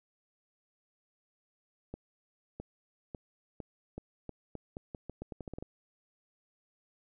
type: accelerating click train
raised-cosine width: 2 ms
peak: -27 dBFS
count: 17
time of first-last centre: 1.94-5.625 s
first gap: 660 ms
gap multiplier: 0.83
effects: none